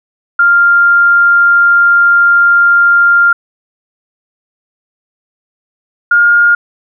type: tone pair in turn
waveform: sine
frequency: 1396.9 / 1416.4 Hz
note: F6 / F6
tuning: 0 / +24 cents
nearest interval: unison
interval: 24 cents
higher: second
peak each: -4 dBFS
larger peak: neither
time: 0.39-3.33 / 6.11-6.55 s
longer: first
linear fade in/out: 5 ms
effects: none